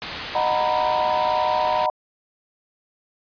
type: low-pass noise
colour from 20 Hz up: white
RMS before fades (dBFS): -33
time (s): 0.02-1.86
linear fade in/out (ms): 0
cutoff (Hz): 4300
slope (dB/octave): 24
type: chord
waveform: sine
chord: B major seventh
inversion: first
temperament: just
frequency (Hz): 617.4 / 740.8 / 926 / 987.8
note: D#5 / F#5 / A#5 / B5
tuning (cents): -14 / +2 / -12 / 0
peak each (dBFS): -24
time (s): 0.35-1.9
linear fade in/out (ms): 2
effects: resampled to 11025 Hz